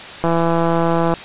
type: click train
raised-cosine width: 1 ms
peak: -4 dBFS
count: 151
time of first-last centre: 0.24-1.138 s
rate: 167 Hz
effects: white hiss -32 dBFS RMS until 1.24 s + resampled to 8000 Hz